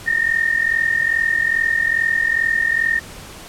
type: tone pair together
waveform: sine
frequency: 1813 / 1855.4 Hz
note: A#6 / A#6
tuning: -49 / -9 cents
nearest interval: unison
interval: 40 cents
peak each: -18 dBFS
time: 0.06-3 s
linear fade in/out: 20 ms
effects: pink hiss -37 dBFS RMS until 3.48 s + low-pass 12000 Hz 12 dB/octave